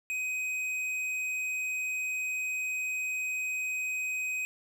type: tone with tanh clipping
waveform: triangle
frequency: 2514 Hz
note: D#7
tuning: 17 cents sharp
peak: -32 dBFS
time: 0.1-4.45 s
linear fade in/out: 0 ms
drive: 14 dB
effects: none